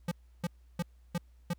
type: tone bursts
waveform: square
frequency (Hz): 173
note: F3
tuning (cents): -16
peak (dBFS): -30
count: 5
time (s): 0.08-1.535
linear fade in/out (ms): 5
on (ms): 35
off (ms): 320
effects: added 60 Hz sine -56 dBFS peak until 1.58 s + pink hiss -75 dBFS RMS until 1.58 s